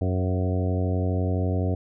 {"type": "harmonic tone with a mistuned harmonic", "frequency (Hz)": 92, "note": "F#2", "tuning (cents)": -9, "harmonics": [1, 2, 3, 4, 5, 6, 7, 8], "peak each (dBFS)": [-23, -31, -31, -35, -34, -37, -36, -41], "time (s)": [0.01, 1.75], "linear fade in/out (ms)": 5, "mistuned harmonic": 7, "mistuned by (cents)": 20, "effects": []}